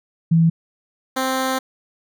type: tone pair in turn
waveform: sine / 10% pulse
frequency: 164.81 / 261.9 Hz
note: E3 / C4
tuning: 0 / +2 cents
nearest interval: minor sixth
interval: 802 cents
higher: second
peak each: -11 dBFS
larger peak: neither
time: 0.31-0.5 / 1.16-1.59 s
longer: second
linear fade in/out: 10 ms
effects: none